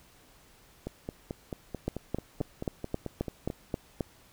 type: two click trains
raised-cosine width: 2 ms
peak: -16 / -21 dBFS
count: 9 / 13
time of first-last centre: 1.88-4.008 / 0.87-3.502 s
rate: 3.76 / 4.56 Hz
effects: pink hiss -59 dBFS RMS until 4.32 s